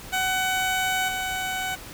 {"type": "tone with level steps", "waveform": "15% pulse", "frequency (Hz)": 750, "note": "F#5", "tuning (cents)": 23, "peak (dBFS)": [-16, -20], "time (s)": [0.12, 1.76], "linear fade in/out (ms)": 20, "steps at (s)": 1.08, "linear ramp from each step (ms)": 5, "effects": ["pink hiss -41 dBFS RMS until 1.93 s"]}